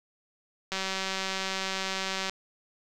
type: click train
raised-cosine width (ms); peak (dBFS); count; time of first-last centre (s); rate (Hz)
0.2; -14; 302; 0.72-2.296; 191
effects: none